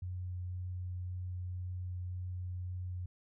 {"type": "tone with vibrato", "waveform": "sine", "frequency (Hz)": 90.5, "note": "F#2", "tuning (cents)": -38, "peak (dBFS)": -37, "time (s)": [0.02, 3.06], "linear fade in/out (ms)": 5, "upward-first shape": "triangle", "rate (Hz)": 1.9, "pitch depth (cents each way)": 8, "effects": []}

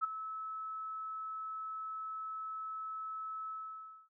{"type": "tone with ADSR envelope", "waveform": "sine", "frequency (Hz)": 1300, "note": "E6", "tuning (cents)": -24, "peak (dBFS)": -27, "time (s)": [0.01, 4.09], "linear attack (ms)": 31, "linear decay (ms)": 12, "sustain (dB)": -12, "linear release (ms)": 600, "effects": []}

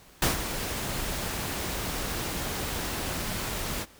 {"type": "noise with ADSR envelope", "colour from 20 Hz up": "pink", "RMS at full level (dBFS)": -22, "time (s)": [0.22, 3.86], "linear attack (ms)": 3, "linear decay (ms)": 140, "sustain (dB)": -10, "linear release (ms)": 43, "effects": ["pink hiss -54 dBFS RMS until 3.99 s"]}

